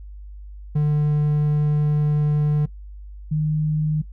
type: tone pair in turn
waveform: triangle / sine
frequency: 149.1 / 153.65 Hz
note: D3 / D#3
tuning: +27 / -21 cents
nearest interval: minor second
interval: 52 cents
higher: second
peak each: -14 / -18 dBFS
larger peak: first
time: 0.75-2.66 / 3.31-4.02 s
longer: first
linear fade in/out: 10 ms
effects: noise-tail reverb RT60 0.1 s tail -20 dB re dry + added 50 Hz sine -35 dBFS peak until 4.12 s